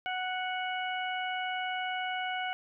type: harmonic tone with a mistuned harmonic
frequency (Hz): 740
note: F#5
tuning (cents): 0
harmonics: 1 / 2 / 3 / 4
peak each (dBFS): -34 / -37 / -39 / -40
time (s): 0.06-2.53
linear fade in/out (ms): 0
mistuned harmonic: 4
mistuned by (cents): -16
effects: none